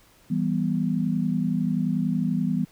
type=chord; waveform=sine; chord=E minor; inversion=none; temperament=equal with one note detuned; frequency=164.81 / 196 / 245.7 Hz; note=E3 / G3 / B3; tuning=0 / 0 / -9 cents; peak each=-26 dBFS; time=0.3-2.65 s; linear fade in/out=10 ms; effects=pink hiss -57 dBFS RMS until 2.71 s